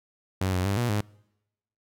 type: tone with pitch steps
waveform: sawtooth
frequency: 94.3 / 91.3 / 99.3 / 120.5 / 104.1 Hz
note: F#2 / F#2 / G2 / B2 / G#2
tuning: +33 / -23 / +23 / -42 / +5 cents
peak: -20 dBFS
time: 0.41-1.01 s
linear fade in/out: 5 ms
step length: 120 ms
effects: noise-tail reverb RT60 0.9 s tail -26 dB re dry